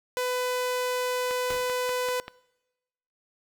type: tone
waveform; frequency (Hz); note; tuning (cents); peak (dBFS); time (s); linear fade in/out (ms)
sawtooth; 500; B4; +21; -22; 0.17-2.2; 0
type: click train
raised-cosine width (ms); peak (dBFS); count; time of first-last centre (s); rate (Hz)
0.3; -20; 6; 1.31-2.281; 5.15
type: noise with exponential decay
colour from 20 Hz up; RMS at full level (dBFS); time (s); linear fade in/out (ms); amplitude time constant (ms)
pink; -37; 1.5-1.82; 1; 68
effects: noise-tail reverb RT60 1.0 s tail -24 dB re dry